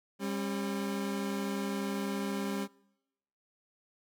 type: tone pair together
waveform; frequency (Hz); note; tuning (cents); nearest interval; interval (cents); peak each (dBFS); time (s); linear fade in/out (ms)
30% pulse; 199.8 / 271.7; G3 / C#4; +33 / -35; perfect fourth; 532; -31 / -35; 0.19-2.68; 50
effects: noise-tail reverb RT60 0.9 s tail -24 dB re dry